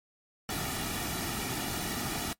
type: noise with comb filter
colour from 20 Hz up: pink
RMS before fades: -34 dBFS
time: 0.49-2.33 s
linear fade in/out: 2 ms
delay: 1.9 ms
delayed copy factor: -0.6
effects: noise-tail reverb RT60 0.1 s tail -21 dB re dry + MP3 64 kbps